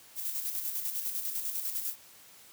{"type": "noise with tremolo", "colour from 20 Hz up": "violet", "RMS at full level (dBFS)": -33, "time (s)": [0.15, 1.96], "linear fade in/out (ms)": 50, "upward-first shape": "square", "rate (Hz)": 10, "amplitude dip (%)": 45, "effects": ["white hiss -55 dBFS RMS until 2.52 s", "high-pass 60 Hz 12 dB/octave"]}